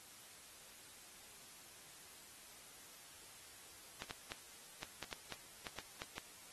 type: clicks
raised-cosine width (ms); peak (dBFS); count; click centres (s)
0.2; -25; 11; 4.021 / 4.109 / 4.319 / 4.831 / 5.027 / 5.128 / 5.323 / 5.668 / 5.787 / 6.019 / 6.181
effects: white hiss -58 dBFS RMS until 6.52 s + AAC 32 kbps